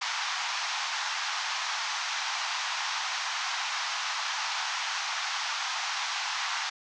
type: band-pass noise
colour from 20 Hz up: pink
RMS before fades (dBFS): -32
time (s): 0.01-6.7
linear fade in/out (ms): 10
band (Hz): 800 to 6400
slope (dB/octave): 48
effects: none